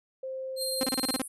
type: tone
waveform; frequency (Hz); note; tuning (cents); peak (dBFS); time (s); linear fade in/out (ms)
sine; 525; C5; +6; -33; 0.23-0.86; 5
type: tone with tremolo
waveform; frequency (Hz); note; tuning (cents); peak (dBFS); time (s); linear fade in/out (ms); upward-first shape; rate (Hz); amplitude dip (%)
sawtooth; 4186; C8; 0; -27; 0.56-1.2; 50; sine; 19; 25
type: band-pass noise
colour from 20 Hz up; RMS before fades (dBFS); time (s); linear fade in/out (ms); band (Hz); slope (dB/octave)
pink; -42; 0.61-1.28; 5; 9100 to 11000; 96
type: tone bursts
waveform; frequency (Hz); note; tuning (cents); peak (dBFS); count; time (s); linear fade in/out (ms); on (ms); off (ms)
sawtooth; 261.6; C4; 0; -23; 8; 0.81-1.219; 2; 24; 31
effects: resampled to 32000 Hz